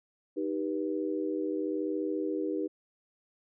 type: chord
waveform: sine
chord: Eb augmented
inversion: none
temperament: equal with one note detuned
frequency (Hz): 311.1 / 392 / 486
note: Eb4 / G4 / B4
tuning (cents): 0 / 0 / -28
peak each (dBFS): -32 / -34 / -36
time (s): 0.36-2.68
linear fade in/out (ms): 20
effects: none